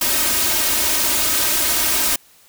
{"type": "noise with comb filter", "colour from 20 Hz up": "white", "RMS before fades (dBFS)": -18, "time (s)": [0.01, 2.16], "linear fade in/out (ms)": 5, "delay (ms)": 3.2, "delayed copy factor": 0.8, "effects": ["white hiss -51 dBFS RMS until 2.48 s"]}